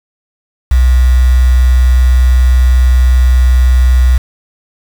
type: tone with quantisation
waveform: sine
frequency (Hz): 62.6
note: B1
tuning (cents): +24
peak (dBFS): -4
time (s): 0.71-4.18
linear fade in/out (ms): 5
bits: 4
effects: none